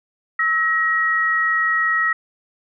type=tone pair together; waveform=sine; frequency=1302 / 1897.2 Hz; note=E6 / A#6; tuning=-22 / +30 cents; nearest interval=perfect fifth; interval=652 cents; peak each=-21 / -17 dBFS; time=0.39-2.13 s; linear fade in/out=5 ms; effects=none